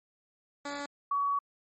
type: tone pair in turn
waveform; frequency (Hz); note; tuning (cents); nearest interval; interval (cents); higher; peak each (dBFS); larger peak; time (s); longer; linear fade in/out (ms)
10% pulse / sine; 285.8 / 1129.4; D4 / C#6; -47 / +32; 2 octaves; 2379; second; -27 / -26; second; 0.65-0.86 / 1.11-1.39; second; 5
effects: MP3 32 kbps